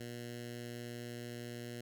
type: tone with notch filter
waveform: 10% pulse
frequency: 119.7 Hz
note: A#2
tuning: 46 cents sharp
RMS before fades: -45 dBFS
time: 0-1.81 s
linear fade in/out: 5 ms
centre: 900 Hz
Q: 0.83
effects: none